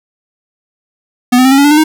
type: tone with pitch steps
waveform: square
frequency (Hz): 246.9 / 255.3 / 264 / 273 / 282.3 / 291.9 / 301.9 / 312.2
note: B3 / C4 / C4 / C#4 / C#4 / D4 / D4 / D#4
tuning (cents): 0 / -42 / +16 / -26 / +32 / -10 / +48 / +6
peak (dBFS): -5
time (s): 1.32-1.84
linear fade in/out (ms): 10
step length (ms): 65
effects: none